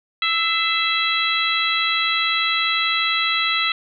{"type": "harmonic tone with a mistuned harmonic", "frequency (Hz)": 659.3, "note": "E5", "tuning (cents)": 0, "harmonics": [2, 3, 4, 5, 6], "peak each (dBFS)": [-24, -24, -24, -24, -24], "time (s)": [0.22, 3.72], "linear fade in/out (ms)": 2, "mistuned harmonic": 3, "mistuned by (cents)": 46, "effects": []}